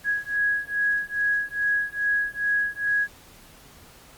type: beating tone pair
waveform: sine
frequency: 1661.2 / 1663.6 Hz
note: G#6 / G#6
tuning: 0 / +2 cents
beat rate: 2.4 Hz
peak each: -25 dBFS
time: 0.04-3.08 s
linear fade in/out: 50 ms
effects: pink hiss -50 dBFS RMS until 4.17 s + Opus 48 kbps